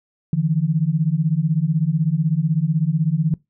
sine beating tone pair, 149.7 / 165.7 Hz, D3 / E3, +33 / +9 cents, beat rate 16 Hz, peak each -19 dBFS, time 0.33-3.34 s, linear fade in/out 2 ms, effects noise-tail reverb RT60 0.2 s tail -23 dB re dry

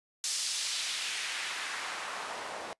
white noise with band-pass filter sweep, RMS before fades -36 dBFS, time 0.24-2.73 s, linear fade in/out 0 ms, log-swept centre 6000 to 640 Hz, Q 1.1, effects noise-tail reverb RT60 0.1 s tail -24 dB re dry + resampled to 24000 Hz

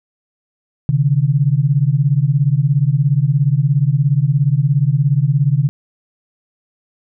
sine beating tone pair, 132.7 / 149.7 Hz, C3 / D3, +25 / +33 cents, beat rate 17 Hz, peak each -14 dBFS, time 0.89-5.69 s, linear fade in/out 0 ms, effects none

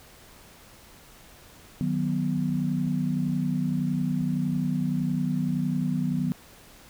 sine chord, B major, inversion first, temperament just, 154.34 / 185.21 / 246.9 Hz, D#3 / F#3 / B3, -14 / +2 / 0 cents, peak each -28 dBFS, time 1.81-6.32 s, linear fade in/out 0 ms, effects pink hiss -51 dBFS RMS until 6.89 s

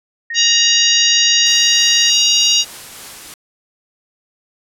sine tone with pitch glide, 1858 to 1869.8 Hz, A#6 to A#6, -6 to +5 cents, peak -21 dBFS, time 0.3-2.1 s, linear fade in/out 5 ms, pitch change +11 cents, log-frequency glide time 0.68-1.56 s
harmonic tone, 946 Hz, A#5, 25 cents sharp, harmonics 3 / 4 / 5 / 6 / 7, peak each -15 / -16 / -17 / -18 / -18 dBFS, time 0.34-2.65 s, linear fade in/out 50 ms
white noise with tremolo, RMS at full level -32 dBFS, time 1.46-3.34 s, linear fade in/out 2 ms, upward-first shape triangle, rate 3.3 Hz, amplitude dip 25%
effects low-pass 12000 Hz 12 dB/octave

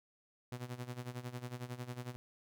sawtooth tone with tremolo, 123.47 Hz, B2, in tune, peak -35 dBFS, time 0.52-2.16 s, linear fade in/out 0 ms, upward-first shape sine, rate 11 Hz, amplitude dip 80%, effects none

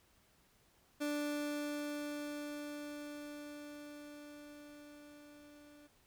30% pulse tone with level ramp, 293.7 Hz, D4, in tune, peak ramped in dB -32 to -55 dBFS, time 1-5.88 s, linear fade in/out 20 ms, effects pink hiss -70 dBFS RMS until 6.06 s

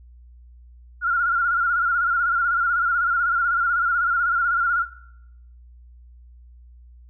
sine tone with vibrato, 1405 Hz, F6, 10 cents sharp, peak -18 dBFS, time 1.01-4.86 s, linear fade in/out 50 ms, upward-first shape sine, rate 16 Hz, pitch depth 67 cents each way, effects noise-tail reverb RT60 0.8 s tail -18 dB re dry + added 60 Hz sine -44 dBFS peak until 7.09 s

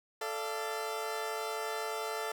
20% pulse chord, D minor, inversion second, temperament equal with one note detuned, 440 / 587.3 / 685.7 Hz, A4 / D5 / F5, 0 / 0 / -32 cents, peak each -32 / -37 / -35 dBFS, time 0.21-2.32 s, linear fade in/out 5 ms, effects none

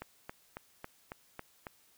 click train, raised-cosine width 0.5 ms, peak -26 dBFS, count 7, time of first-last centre 0.02-1.668 s, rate 3.64 Hz, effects white hiss -66 dBFS RMS until 1.97 s

